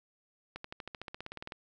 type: accelerating click train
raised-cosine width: 0.3 ms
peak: -25 dBFS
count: 16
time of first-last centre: 0.56-1.522 s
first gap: 84 ms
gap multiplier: 0.96
effects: none